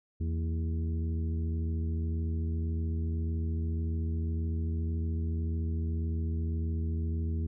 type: harmonic tone with a mistuned harmonic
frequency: 81.8 Hz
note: E2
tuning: 13 cents flat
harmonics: 1 / 2 / 3 / 4 / 5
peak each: -29 / -41 / -40 / -45 / -49 dBFS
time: 0.2-7.47 s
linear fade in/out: 10 ms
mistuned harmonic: 3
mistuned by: -100 cents
effects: none